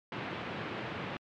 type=band-pass noise; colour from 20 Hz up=pink; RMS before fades=-39 dBFS; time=0.12-1.17 s; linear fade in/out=2 ms; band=110 to 3100 Hz; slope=24 dB/octave; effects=MP3 96 kbps